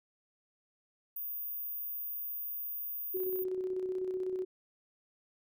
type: tone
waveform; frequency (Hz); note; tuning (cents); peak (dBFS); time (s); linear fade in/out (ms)
sine; 14917; A#9; 0; -36; 1.16-3.44; 5
type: tone with tremolo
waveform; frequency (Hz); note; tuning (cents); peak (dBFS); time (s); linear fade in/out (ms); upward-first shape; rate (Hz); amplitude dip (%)
sine; 371.4; F#4; +7; -31; 3.14-4.45; 10; square; 16; 35
effects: none